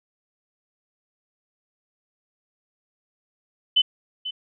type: tone with echo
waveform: sine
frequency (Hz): 3023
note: F#7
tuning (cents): +36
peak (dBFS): -14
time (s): 3.76-3.82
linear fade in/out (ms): 10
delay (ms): 490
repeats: 1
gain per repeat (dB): -13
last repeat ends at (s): 4.31
effects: none